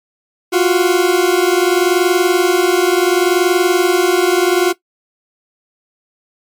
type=tone pair together; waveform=40% pulse; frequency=348.7 / 369.4 Hz; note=F4 / F#4; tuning=-3 / -3 cents; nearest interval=minor second; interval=100 cents; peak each=-12 dBFS; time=0.52-4.73 s; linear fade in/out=20 ms; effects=noise-tail reverb RT60 0.1 s tail -17 dB re dry + MP3 96 kbps